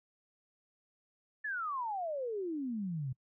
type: exponential sweep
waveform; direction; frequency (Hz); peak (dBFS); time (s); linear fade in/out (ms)
sine; down; 1778 to 123.47; -34; 1.44-3.13; 10
effects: noise-tail reverb RT60 0.1 s tail -25 dB re dry